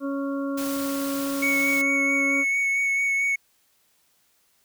harmonic tone, 277.2 Hz, C#4, in tune, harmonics 1 / 2 / 4 / 5, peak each -26 / -32 / -38 / -40 dBFS, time 0-2.45 s, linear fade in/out 50 ms
white noise, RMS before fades -35 dBFS, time 0.57-1.82 s, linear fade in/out 10 ms
triangle tone with vibrato, 2217 Hz, C#7, in tune, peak -19 dBFS, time 1.42-3.36 s, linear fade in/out 10 ms, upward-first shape sine, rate 4.5 Hz, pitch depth 14 cents each way
effects white hiss -65 dBFS RMS until 4.64 s

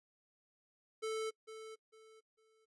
square tone with echo, 440 Hz, A4, in tune, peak -37 dBFS, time 1.02-1.31 s, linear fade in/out 20 ms, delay 450 ms, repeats 3, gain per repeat -11 dB, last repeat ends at 2.66 s, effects noise-tail reverb RT60 0.1 s tail -24 dB re dry + resampled to 24000 Hz

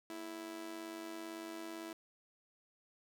sawtooth tone with amplitude modulation, 329.6 Hz, E4, in tune, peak -37 dBFS, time 0.1-1.93 s, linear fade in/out 2 ms, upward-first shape sine, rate 97.9 Hz, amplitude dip 65%, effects none

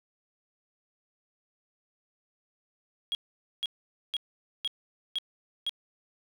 triangle tone bursts, 3296 Hz, G#7, 14 cents flat, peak -25 dBFS, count 6, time 3.12-5.694 s, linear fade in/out 0 ms, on 29 ms, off 480 ms, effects tanh soft clip ceiling -23 dBFS + 10-bit

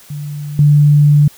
sine tone with level steps, 146.83 Hz, D3, in tune, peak -21 / -5 dBFS, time 0.1-1.28 s, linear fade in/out 5 ms, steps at 0.59 s, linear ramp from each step 2 ms, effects white hiss -42 dBFS RMS until 1.37 s

